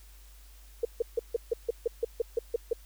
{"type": "tone bursts", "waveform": "sine", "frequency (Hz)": 466.2, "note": "A#4", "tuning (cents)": 0, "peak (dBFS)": -23, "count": 12, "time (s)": [0.83, 2.732], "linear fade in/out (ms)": 5, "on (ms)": 21, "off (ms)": 150, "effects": ["added 50 Hz sine -50 dBFS peak until 2.85 s", "white hiss -59 dBFS RMS until 2.85 s"]}